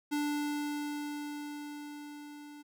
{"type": "tone with level ramp", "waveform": "square", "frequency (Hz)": 293.7, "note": "D4", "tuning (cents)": 0, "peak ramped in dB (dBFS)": [-30, -48], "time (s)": [0.11, 2.63], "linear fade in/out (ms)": 20, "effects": []}